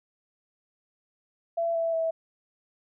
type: tone with pitch steps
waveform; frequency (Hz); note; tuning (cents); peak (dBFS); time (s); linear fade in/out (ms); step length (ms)
sine; 672 / 662.4 / 652.9; E5 / E5 / E5; +33 / +8 / -17; -24; 1.57-2.11; 10; 180
effects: none